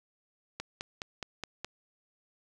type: click train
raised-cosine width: 0.2 ms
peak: -19 dBFS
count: 6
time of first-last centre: 0.6-1.646 s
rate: 4.78 Hz
effects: none